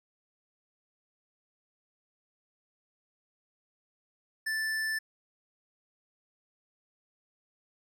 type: tone with hard clipping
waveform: sine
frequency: 1760 Hz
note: A6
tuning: in tune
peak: -31 dBFS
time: 4.46-4.99 s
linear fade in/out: 10 ms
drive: 14 dB
effects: none